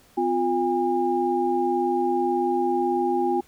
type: tone cluster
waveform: sine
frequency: 255.2 / 353.4 / 811 Hz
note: C4 / F4 / G#5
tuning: -43 / +21 / -41 cents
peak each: -28 / -23 / -24 dBFS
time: 0.17-3.41 s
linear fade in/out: 10 ms
effects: pink hiss -56 dBFS RMS until 3.47 s